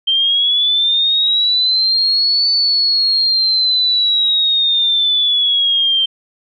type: linear two-way sweep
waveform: sine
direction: up then down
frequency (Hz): 3136 to 4505 to 3136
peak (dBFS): -11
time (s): 0.07-6.06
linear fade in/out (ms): 10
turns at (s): 2.5
effects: none